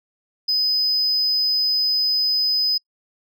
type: tone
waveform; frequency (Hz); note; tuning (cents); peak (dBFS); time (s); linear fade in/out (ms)
sine; 5020; D#8; +15; -15; 0.48-2.78; 10
effects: noise-tail reverb RT60 0.1 s tail -25 dB re dry + tanh soft clip ceiling -15 dBFS